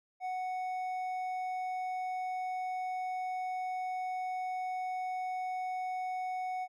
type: tone with hard clipping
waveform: sine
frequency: 740 Hz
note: F#5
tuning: in tune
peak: -35 dBFS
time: 0.2-6.68 s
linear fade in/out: 50 ms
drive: 5 dB
effects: none

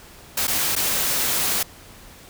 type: noise with dropouts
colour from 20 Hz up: white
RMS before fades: -22 dBFS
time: 0.37-1.63 s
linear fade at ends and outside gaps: 5 ms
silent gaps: 0.471-0.478 / 0.754-0.762 s
effects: pink hiss -45 dBFS RMS until 2.29 s

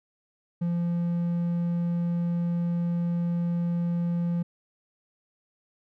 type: tone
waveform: triangle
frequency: 172.1 Hz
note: F3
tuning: 25 cents flat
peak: -22 dBFS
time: 0.61-4.43 s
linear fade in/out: 10 ms
effects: none

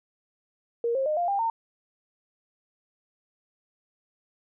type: tone with pitch steps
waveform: sine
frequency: 468.7 / 535.3 / 611.3 / 698.2 / 797.4 / 910.7 Hz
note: A#4 / C5 / D#5 / F5 / G5 / A#5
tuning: +9 / +39 / -31 / -1 / +29 / -41 cents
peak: -23 dBFS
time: 0.84-1.5 s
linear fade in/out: 2 ms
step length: 110 ms
effects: none

